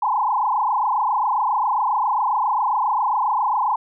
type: tone with frequency modulation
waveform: sine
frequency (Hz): 930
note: A#5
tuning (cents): -4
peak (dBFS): -17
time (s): 0.02-3.76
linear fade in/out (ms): 5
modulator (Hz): 27.4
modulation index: 4.2
effects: none

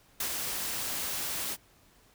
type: noise with ADSR envelope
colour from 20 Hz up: white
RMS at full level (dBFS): -31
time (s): 0.2-1.57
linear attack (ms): 4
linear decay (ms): 89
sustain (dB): -3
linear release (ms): 44
effects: pink hiss -62 dBFS RMS until 2.14 s

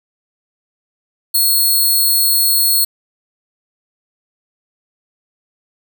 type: tone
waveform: 5% pulse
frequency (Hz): 4312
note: C#8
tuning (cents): -49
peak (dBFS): -4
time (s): 1.34-2.85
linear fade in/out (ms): 10
effects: none

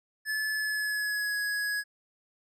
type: tone with pitch glide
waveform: square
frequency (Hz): 1729 to 1671.1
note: A6 to G#6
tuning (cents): -31 to +10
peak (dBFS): -29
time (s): 0.25-1.84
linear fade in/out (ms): 50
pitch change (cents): -59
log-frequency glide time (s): 0.52-1.38
effects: resampled to 32000 Hz

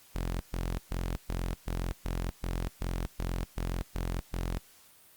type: tone bursts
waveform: sawtooth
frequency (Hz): 43.65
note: F1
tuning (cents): 0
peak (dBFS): -27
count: 12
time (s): 0.15-4.58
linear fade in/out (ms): 0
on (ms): 250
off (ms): 130
effects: white hiss -58 dBFS RMS until 5.16 s + Opus 48 kbps

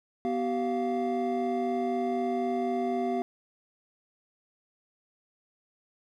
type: tone cluster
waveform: triangle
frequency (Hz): 247 / 383.2 / 697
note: B3 / G4 / F5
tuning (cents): 0 / -39 / -4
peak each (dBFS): -29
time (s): 0.25-3.22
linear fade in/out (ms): 0
effects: none

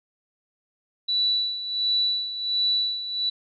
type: tone with tremolo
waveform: sine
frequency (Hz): 3951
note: B7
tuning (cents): 0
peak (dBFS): -19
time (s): 1.08-3.3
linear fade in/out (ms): 10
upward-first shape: sine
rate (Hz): 1.4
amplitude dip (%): 70
effects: none

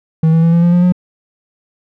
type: tone with pitch steps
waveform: triangle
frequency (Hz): 160.3 / 163.38 / 166.53 / 169.73 / 173 / 176.33 / 179.72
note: E3 / E3 / E3 / F3 / F3 / F3 / F3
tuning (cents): -48 / -15 / +18 / -49 / -16 / +17 / +50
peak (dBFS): -5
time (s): 0.23-0.923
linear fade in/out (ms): 5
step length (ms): 99
effects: none

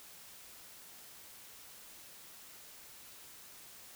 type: silence
effects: white hiss -54 dBFS RMS until 3.95 s

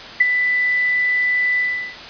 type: tone with ADSR envelope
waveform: sine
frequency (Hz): 1988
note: B6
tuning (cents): +11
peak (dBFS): -7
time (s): 0.2-1.96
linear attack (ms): 9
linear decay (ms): 25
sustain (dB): -8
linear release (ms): 380
effects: white hiss -34 dBFS RMS until 2.09 s + resampled to 11025 Hz

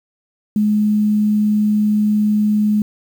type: tone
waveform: sine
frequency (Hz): 210.7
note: G#3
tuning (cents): +25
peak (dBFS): -12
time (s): 0.56-2.82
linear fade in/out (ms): 2
effects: 7-bit

